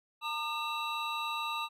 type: tone cluster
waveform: triangle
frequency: 916 / 1207 / 2684 / 3880 Hz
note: A#5 / D6 / E7 / B7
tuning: -31 / +47 / +31 / -31 cents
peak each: -36 / -35 / -38 / -39 dBFS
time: 0.21-1.69 s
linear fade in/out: 50 ms
effects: none